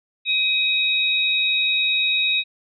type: tone pair together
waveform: sine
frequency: 2522 / 3787 Hz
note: D#7 / A#7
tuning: +23 / +27 cents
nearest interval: perfect fifth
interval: 704 cents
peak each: -20 dBFS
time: 0.25-2.44 s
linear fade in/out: 50 ms
effects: none